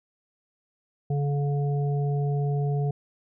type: harmonic tone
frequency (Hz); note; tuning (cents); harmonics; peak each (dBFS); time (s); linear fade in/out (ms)
142.9; D3; -47; 1 / 3 / 5; -23 / -33 / -37; 1.1-2.91; 5
effects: none